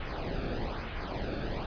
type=noise with flanger; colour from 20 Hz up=brown; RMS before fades=-35 dBFS; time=0-1.66 s; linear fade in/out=2 ms; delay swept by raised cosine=0.2 to 1.02 ms; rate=1.1 Hz; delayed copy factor=-0.65; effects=resampled to 11025 Hz